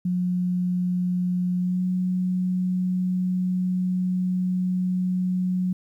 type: tone with pitch glide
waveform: sine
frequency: 180 to 182.93 Hz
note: F#3 to F#3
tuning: -47 to -19 cents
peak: -21 dBFS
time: 0.05-5.73 s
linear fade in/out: 5 ms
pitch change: +28 cents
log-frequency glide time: 1.6-1.84 s
effects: 10-bit